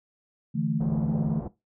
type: chord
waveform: sine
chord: D suspended second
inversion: none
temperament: equal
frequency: 146.83 / 164.81 / 220 Hz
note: D3 / E3 / A3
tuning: 0 / 0 / 0 cents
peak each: -28 dBFS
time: 0.54-1.41 s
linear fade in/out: 20 ms
type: low-pass noise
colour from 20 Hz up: pink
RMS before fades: -35 dBFS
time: 0.8-1.48 s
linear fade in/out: 5 ms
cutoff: 780 Hz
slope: 24 dB/octave
effects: noise-tail reverb RT60 0.2 s tail -17 dB re dry + high-pass 60 Hz 12 dB/octave